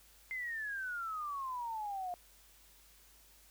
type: exponential sweep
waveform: sine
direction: down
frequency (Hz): 2093 to 703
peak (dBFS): -37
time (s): 0.31-2.14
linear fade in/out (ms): 0
effects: added 50 Hz sine -66 dBFS peak until 3.5 s + white hiss -63 dBFS RMS until 3.5 s